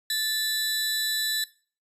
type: tone pair together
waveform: sawtooth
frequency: 1753 / 3964 Hz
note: A6 / B7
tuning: -7 / +6 cents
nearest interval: octave + major second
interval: 1413 cents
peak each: -27 / -23 dBFS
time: 0.1-1.44 s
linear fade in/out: 2 ms
effects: noise-tail reverb RT60 0.4 s tail -19 dB re dry + resampled to 32000 Hz